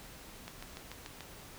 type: click train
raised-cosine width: 0.2 ms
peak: -26 dBFS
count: 6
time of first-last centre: 0.48-1.207 s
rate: 6.88 Hz
effects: pink hiss -51 dBFS RMS until 1.58 s